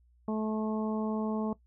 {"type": "harmonic tone", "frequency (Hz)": 216.9, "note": "A3", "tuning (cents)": -25, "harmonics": [1, 2, 3, 4, 5], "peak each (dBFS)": [-30, -36, -40, -42, -44], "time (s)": [0.28, 1.53], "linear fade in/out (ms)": 2, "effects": ["noise-tail reverb RT60 0.1 s tail -18 dB re dry", "added 60 Hz sine -61 dBFS peak until 1.66 s"]}